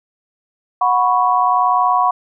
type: chord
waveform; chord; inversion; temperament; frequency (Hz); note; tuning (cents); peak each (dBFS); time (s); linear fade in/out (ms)
sine; F# suspended fourth; none; equal with one note detuned; 731.9 / 987.8 / 1108.7; F#5 / B5 / C#6; -19 / 0 / 0; -16; 0.81-2.11; 5
effects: none